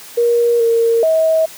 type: tone with pitch steps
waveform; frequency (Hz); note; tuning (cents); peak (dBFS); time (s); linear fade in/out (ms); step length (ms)
sine; 473 / 460.7 / 641; A#4 / A#4 / E5; +25 / -20 / -49; -10; 0.17-1.46; 10; 430
effects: white hiss -36 dBFS RMS until 1.57 s + high-pass 150 Hz 12 dB/octave